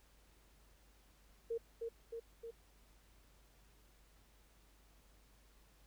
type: tone with echo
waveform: sine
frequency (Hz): 460.5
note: A#4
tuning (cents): -21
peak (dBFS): -36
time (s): 1.5-1.58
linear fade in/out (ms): 10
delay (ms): 310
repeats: 3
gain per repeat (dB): -3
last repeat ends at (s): 2.51
effects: added 50 Hz sine -66 dBFS peak until 5.86 s + pink hiss -70 dBFS RMS until 5.86 s